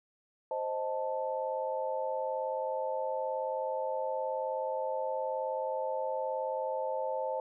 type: chord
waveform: sine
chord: A diminished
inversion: first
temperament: equal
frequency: 523.3 / 622.3 / 880 Hz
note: C5 / Eb5 / A5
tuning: 0 / 0 / 0 cents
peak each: -34 / -37 / -36 dBFS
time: 0.51-7.4 s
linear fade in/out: 2 ms
effects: none